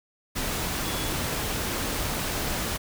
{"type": "tone in noise", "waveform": "sine", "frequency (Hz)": 3386, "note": "G#7", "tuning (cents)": 33, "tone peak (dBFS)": -38, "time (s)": [0.83, 1.1], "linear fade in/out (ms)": 20, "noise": "pink", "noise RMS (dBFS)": -29, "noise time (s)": [0.35, 2.78], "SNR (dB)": -12, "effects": []}